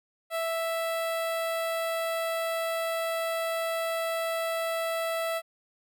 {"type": "tone with notch filter", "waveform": "sawtooth", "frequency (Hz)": 659.3, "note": "E5", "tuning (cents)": 0, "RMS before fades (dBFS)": -30, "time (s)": [0.3, 5.42], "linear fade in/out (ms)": 50, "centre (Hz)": 6000, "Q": 1.3, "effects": []}